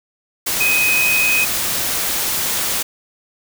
sine tone in noise, 2513 Hz, D#7, 17 cents sharp, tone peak -14 dBFS, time 0.6-1.45 s, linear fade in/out 10 ms, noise white, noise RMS -20 dBFS, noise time 0.46-2.83 s, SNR +3 dB, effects none

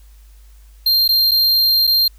square tone with dropouts, 4186 Hz, C8, in tune, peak -12 dBFS, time 0.86-2.08 s, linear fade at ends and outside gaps 5 ms, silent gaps 1.079-1.089 / 1.311-1.315 / 1.87-1.874 s, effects added 51 Hz sine -41 dBFS peak until 2.18 s + white hiss -56 dBFS RMS until 2.18 s

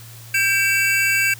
square tone cluster, 1583 / 2288 / 2684 Hz, G6 / D7 / E7, +17 / -46 / +31 cents, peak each -21 dBFS, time 0.34-1.34 s, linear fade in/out 5 ms, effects added 115 Hz sine -39 dBFS peak until 1.39 s + white hiss -43 dBFS RMS until 1.39 s

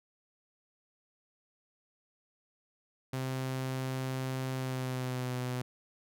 sawtooth tone with pitch glide, 130.81 to 125.84 Hz, C3 to B2, 0 to +33 cents, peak -29 dBFS, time 3.13-5.62 s, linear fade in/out 5 ms, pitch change -67 cents, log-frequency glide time 4.54-5.35 s, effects none

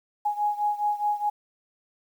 sine beating tone pair, 830.6 / 835.4 Hz, G#5 / G#5, 0 / +10 cents, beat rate 4.8 Hz, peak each -25 / -28 dBFS, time 0.25-1.3 s, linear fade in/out 10 ms, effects 9-bit

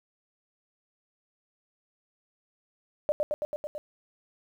sine tone with echo, 598 Hz, D5, 31 cents sharp, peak -21 dBFS, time 3.09-3.12 s, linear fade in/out 0 ms, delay 110 ms, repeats 6, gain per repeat -2 dB, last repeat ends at 3.78 s, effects 10-bit

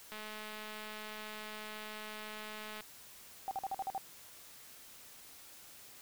click train, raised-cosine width 0.3 ms, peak -30 dBFS, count 576, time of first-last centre 0.12-2.807 s, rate 214 Hz
sine tone bursts, 777 Hz, G5, 16 cents flat, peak -34 dBFS, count 7, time 3.48-3.979 s, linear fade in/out 0 ms, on 31 ms, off 47 ms
effects white hiss -55 dBFS RMS until 6.01 s

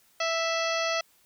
harmonic tone with a mistuned harmonic, 659 Hz, E5, 1 cent flat, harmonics 1 / 2 / 3 / 4 / 5 / 6 / 7 / 8 / 9, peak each -29 / -32 / -34 / -34 / -37 / -40 / -39 / -40 / -39 dBFS, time 0.2-1.01 s, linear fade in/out 5 ms, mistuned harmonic 6, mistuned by +91 cents, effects white hiss -63 dBFS RMS until 1.25 s

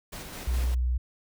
pink noise with tremolo, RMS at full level -39 dBFS, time 0.12-0.75 s, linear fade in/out 10 ms, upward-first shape square, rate 4.8 Hz, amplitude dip 30%
sine tone, 61.74 Hz, B1, in tune, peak -23 dBFS, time 0.47-0.98 s, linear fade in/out 10 ms
effects none

